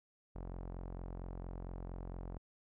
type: tone with low-pass filter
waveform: sawtooth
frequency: 44.36 Hz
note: F1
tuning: 28 cents sharp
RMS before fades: -45 dBFS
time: 0.35-2.38 s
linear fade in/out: 10 ms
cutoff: 860 Hz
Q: 1.1
effects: none